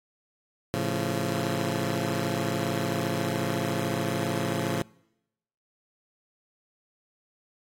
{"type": "chord", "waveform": "15% pulse", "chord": "A augmented", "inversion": "none", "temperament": "just", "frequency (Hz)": [110, 137.5, 171.88], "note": ["A2", "C#3", "E#3"], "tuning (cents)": [0, -14, -27], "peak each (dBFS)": -25, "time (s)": [0.74, 4.82], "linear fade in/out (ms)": 0, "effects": ["noise-tail reverb RT60 0.9 s tail -25 dB re dry", "AAC 48 kbps"]}